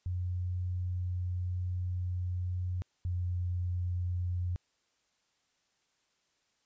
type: tone pair in turn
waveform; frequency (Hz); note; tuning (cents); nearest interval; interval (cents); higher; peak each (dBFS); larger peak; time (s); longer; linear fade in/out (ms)
sine; 90.1 / 89.12; F#2 / F2; -45 / +36; unison; 19; first; -31 / -30; second; 0.06-2.82 / 3.05-4.56; first; 0
effects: white hiss -75 dBFS RMS until 6.65 s + resampled to 16000 Hz